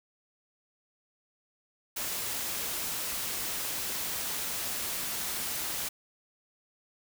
white noise, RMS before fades -34 dBFS, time 1.96-5.89 s, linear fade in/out 10 ms, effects none

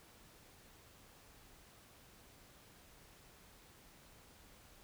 silence, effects pink hiss -62 dBFS RMS until 4.83 s

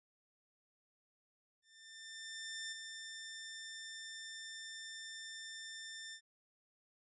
15% pulse tone with ADSR envelope, 1790 Hz, A6, 29 cents sharp, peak -35 dBFS, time 1.62-6.21 s, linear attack 1100 ms, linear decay 13 ms, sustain -5 dB, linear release 79 ms, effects resampled to 22050 Hz

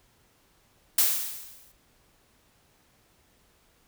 blue noise with exponential decay, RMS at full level -19 dBFS, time 0.98-1.72 s, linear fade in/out 5 ms, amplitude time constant 160 ms, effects pink hiss -64 dBFS RMS until 3.87 s

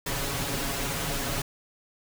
pink noise with comb filter, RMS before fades -30 dBFS, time 0.06-1.42 s, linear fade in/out 5 ms, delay 7.2 ms, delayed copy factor +0.9, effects none

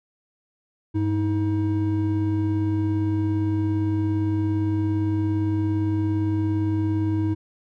triangle tone pair together, 100 / 317.5 Hz, G2 / D#4, +35 / +35 cents, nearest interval octave + minor sixth, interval 2000 cents, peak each -21 dBFS, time 0.94-7.35 s, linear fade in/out 20 ms, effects none

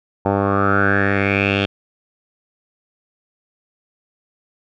10% pulse tone with low-pass filter sweep, 99.3 Hz, G2, 23 cents sharp, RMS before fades -17 dBFS, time 0.25-1.66 s, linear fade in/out 10 ms, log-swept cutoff 890 to 3100 Hz, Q 6.9, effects none

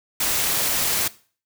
white noise, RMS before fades -22 dBFS, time 0.2-1.08 s, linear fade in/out 5 ms, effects noise-tail reverb RT60 0.4 s tail -18 dB re dry

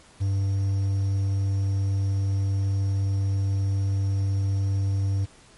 triangle tone with quantisation, 98 Hz, G2, in tune, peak -19 dBFS, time 0.2-5.26 s, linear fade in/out 20 ms, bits 8, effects pink hiss -53 dBFS RMS until 5.57 s + MP3 48 kbps

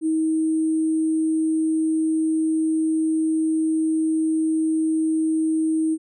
sine tone with sample-and-hold, 317.5 Hz, D#4, 35 cents sharp, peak -18 dBFS, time 0.01-5.98 s, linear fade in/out 50 ms, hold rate 8820 Hz, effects resampled to 24000 Hz

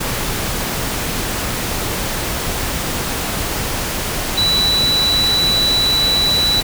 sine tone in noise, 3951 Hz, B7, in tune, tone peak -13 dBFS, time 4.37-6.61 s, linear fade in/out 10 ms, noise pink, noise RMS -21 dBFS, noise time 0-6.63 s, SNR +5 dB, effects none

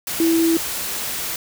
sine tone in noise, 329.6 Hz, E4, in tune, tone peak -14 dBFS, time 0.2-0.57 s, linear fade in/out 2 ms, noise white, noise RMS -26 dBFS, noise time 0.07-1.36 s, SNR +9 dB, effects none

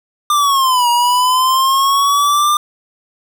square linear two-way sweep, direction down then up, 1200 to 950 to 1200 Hz, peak -11 dBFS, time 0.3-2.57 s, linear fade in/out 2 ms, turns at 0.89 s, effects none

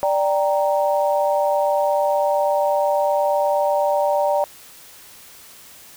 sine chord, G minor, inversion second, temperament equal, 587.3 / 784 / 932.3 Hz, D5 / G5 / Bb5, 0 / 0 / 0 cents, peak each -18 / -22 / -23 dBFS, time 0.03-4.44 s, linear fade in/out 0 ms, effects white hiss -44 dBFS RMS until 5.96 s

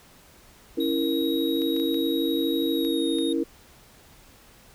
sine chord, A# diminished, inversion first, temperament equal, 277.2 / 329.6 / 466.2 Hz, C#4 / E4 / A#4, 0 / 0 / 0 cents, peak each -27 / -25 / -29 dBFS, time 0.77-3.44 s, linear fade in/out 10 ms
square tone with pitch glide, 3807 to 3722 Hz, A#7 to A#7, +36 to -3 cents, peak -32 dBFS, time 0.8-3.33 s, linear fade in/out 5 ms, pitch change -39 cents, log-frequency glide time 2.73-3.07 s
clicks, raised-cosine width 0.2 ms, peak -26 dBFS, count 6, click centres 1.619 / 1.765 / 1.799 / 1.944 / 2.849 / 3.186 s
effects pink hiss -53 dBFS RMS until 4.74 s

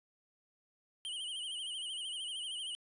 square tone with vibrato, 3034 Hz, F#7, 43 cents sharp, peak -39 dBFS, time 1.05-2.75 s, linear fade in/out 0 ms, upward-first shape sine, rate 13 Hz, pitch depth 93 cents each way, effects resampled to 24000 Hz

